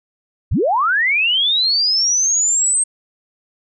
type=linear sweep; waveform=sine; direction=up; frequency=35.92 to 8420 Hz; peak=-13 dBFS; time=0.51-2.84 s; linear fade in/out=10 ms; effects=none